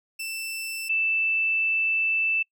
sawtooth / sine tone pair in turn, 2664 / 2646 Hz, E7 / E7, +18 / +6 cents, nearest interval unison, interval 12 cents, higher first, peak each -27 / -21 dBFS, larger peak second, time 0.19-0.89 / 0.89-2.43 s, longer second, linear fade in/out 10 ms, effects noise-tail reverb RT60 0.1 s tail -26 dB re dry

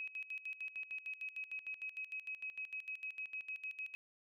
sine tone with tremolo, 2547 Hz, D#7, 40 cents sharp, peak -40 dBFS, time 0-3.95 s, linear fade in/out 0 ms, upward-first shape square, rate 6.6 Hz, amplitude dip 80%, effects none

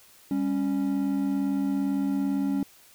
triangle tone pair together, 198.8 / 276.5 Hz, G3 / C#4, +25 / -4 cents, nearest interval tritone, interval 571 cents, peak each -27 / -23 dBFS, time 0.31-2.63 s, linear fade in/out 2 ms, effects white hiss -55 dBFS RMS until 2.94 s

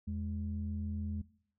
sine tone pair together, 83.11 / 209.3 Hz, E2 / G#3, +15 / +14 cents, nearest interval octave + major third, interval 1599 cents, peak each -36 / -38 dBFS, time 0.07-1.22 s, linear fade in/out 10 ms, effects noise-tail reverb RT60 0.6 s tail -19 dB re dry + tanh soft clip ceiling -27 dBFS

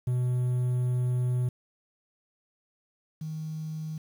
triangle / sine tone pair in turn, 124.6 / 156.82 Hz, B2 / D#3, +16 / +14 cents, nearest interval major third, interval 398 cents, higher second, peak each -22 / -32 dBFS, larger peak first, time 0.07-1.49 / 3.21-3.98 s, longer first, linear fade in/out 5 ms, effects 9-bit

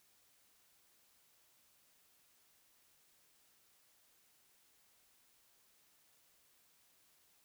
silence, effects white hiss -71 dBFS RMS until 7.44 s

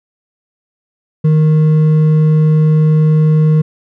triangle tone with hard clipping, 155.2 Hz, D#3, 4 cents flat, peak -8 dBFS, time 1.24-3.62 s, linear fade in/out 10 ms, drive 8 dB, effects none

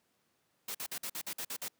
white noise bursts, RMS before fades -39 dBFS, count 9, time 0.68-1.683 s, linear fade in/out 5 ms, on 67 ms, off 50 ms, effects pink hiss -75 dBFS RMS until 1.79 s + high-pass 150 Hz 12 dB/octave

